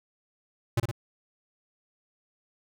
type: tone with echo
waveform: square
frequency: 116.54 Hz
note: A#2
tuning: in tune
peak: -22 dBFS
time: 0.77-0.8 s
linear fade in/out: 5 ms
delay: 57 ms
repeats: 2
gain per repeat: -4 dB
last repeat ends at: 0.914 s
effects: none